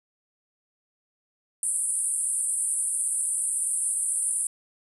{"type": "band-pass noise", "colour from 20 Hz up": "white", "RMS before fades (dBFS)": -27, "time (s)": [1.63, 4.47], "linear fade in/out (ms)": 2, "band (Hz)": [8600, 10000], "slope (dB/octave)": 96, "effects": []}